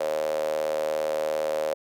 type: tone with high-pass filter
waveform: sawtooth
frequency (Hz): 77.3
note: D#2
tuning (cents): -11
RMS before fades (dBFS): -27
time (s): 0-1.74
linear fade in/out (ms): 5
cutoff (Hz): 550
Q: 9.8
effects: none